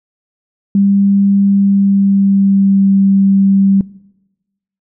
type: tone with pitch glide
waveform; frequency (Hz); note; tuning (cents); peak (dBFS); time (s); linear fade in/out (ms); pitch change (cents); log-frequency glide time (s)
sine; 198.6 to 195.53; G3 to G3; +23 to -4; -7; 0.75-3.81; 2; -27; 1.44-2.89
effects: noise-tail reverb RT60 1.0 s tail -21 dB re dry